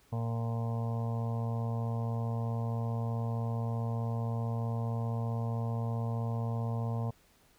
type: harmonic tone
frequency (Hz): 115.4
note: A#2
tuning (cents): -17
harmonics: 1 / 2 / 4 / 5 / 6 / 7 / 8 / 9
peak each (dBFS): -31 / -40 / -44 / -47 / -46 / -49 / -49 / -50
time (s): 0.12-7.11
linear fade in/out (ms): 10
effects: pink hiss -65 dBFS RMS until 7.58 s